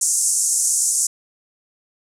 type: band-pass noise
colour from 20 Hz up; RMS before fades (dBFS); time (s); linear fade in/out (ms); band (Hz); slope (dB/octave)
pink; -19; 0.01-1.07; 5; 6300 to 10000; 48
effects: none